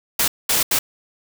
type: noise bursts at uneven times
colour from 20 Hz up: white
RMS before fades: -18 dBFS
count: 3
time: 0.19-0.28 / 0.49-0.63 / 0.71-0.79 s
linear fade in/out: 5 ms
effects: none